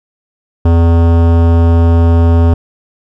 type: tone with hard clipping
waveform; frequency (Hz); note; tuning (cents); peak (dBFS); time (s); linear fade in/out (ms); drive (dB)
sine; 83.9; E2; +31; -7; 0.65-2.54; 5; 18
effects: none

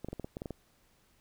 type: clicks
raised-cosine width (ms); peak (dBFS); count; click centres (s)
2; -25; 9; 0.046 / 0.086 / 0.13 / 0.197 / 0.245 / 0.369 / 0.419 / 0.458 / 0.507
effects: pink hiss -68 dBFS RMS until 1.2 s

